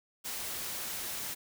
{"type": "noise", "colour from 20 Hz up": "white", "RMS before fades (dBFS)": -38, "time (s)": [0.24, 1.35], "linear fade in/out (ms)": 20, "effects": []}